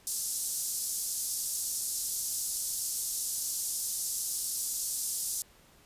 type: band-pass noise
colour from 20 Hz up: white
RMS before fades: -34 dBFS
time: 0.07-5.42 s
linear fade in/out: 0 ms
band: 5400 to 12000 Hz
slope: 24 dB/octave
effects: pink hiss -60 dBFS RMS until 5.85 s + resampled to 32000 Hz